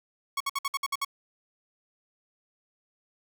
sawtooth tone bursts, 1107 Hz, C#6, 3 cents flat, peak -23 dBFS, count 8, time 0.37-1.048 s, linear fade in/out 5 ms, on 34 ms, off 58 ms, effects none

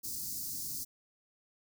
white band-stop noise, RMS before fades -39 dBFS, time 0.03-0.85 s, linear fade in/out 20 ms, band 330 to 4600 Hz, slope 48 dB/octave, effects none

